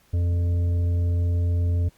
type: harmonic tone with a mistuned harmonic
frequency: 87.31 Hz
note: F2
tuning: in tune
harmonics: 1 / 3 / 5 / 7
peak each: -19 / -38 / -41 / -45 dBFS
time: 0.13-1.89 s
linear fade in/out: 10 ms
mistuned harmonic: 7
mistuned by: -30 cents
effects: pink hiss -60 dBFS RMS until 1.97 s + Opus 48 kbps